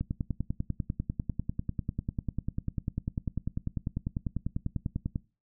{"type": "click train", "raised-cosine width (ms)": 5, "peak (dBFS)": -18, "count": 53, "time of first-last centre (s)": [0.01, 5.159], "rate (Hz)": 10.1, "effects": ["noise-tail reverb RT60 0.3 s tail -21 dB re dry"]}